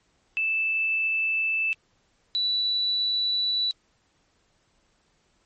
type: tone pair in turn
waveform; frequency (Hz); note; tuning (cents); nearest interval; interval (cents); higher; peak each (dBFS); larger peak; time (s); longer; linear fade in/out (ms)
sine; 2637 / 3951; E7 / B7; 0 / 0; perfect fifth; 700; second; -22 / -22; neither; 0.37-1.73 / 2.35-3.71; neither; 0
effects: pink hiss -67 dBFS RMS until 5.45 s + MP3 32 kbps